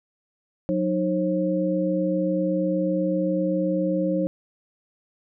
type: tone cluster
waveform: sine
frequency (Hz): 182 / 309.9 / 537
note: F#3 / D#4 / C5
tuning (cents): -28 / -7 / +45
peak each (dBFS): -25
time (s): 0.69-4.27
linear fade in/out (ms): 0
effects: none